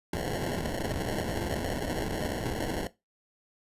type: noise with sample-and-hold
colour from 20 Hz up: white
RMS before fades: -32 dBFS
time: 0.13-2.87 s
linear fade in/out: 2 ms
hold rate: 1225 Hz
effects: noise-tail reverb RT60 0.2 s tail -17 dB re dry + resampled to 32000 Hz